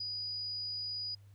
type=tone; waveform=sine; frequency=4921 Hz; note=D#8; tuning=20 cents flat; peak=-36 dBFS; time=0-1.15 s; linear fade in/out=5 ms; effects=added 100 Hz sine -54 dBFS peak until 1.34 s + pink hiss -72 dBFS RMS until 1.34 s